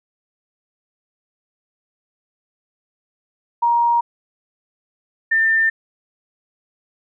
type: tone pair in turn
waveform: sine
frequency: 943 / 1795.6 Hz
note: A#5 / A6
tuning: +20 / +35 cents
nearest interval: major seventh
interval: 1115 cents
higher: second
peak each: -13 dBFS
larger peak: neither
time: 3.62-4.01 / 5.31-5.7 s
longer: neither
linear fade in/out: 10 ms
effects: none